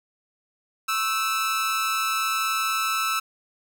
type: tone with amplitude modulation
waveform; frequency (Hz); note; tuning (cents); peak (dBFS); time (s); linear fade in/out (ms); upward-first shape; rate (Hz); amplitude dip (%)
sawtooth; 1312; E6; -9; -16; 0.88-3.2; 10; sine; 221; 65
effects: none